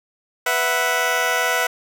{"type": "chord", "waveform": "15% pulse", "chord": "B suspended fourth", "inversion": "none", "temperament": "just", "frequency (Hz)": [493.9, 658.5, 740.8], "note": ["B4", "E5", "F#5"], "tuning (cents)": [0, -2, 2], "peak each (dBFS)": -17, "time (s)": [0.46, 1.67], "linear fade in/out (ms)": 5, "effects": []}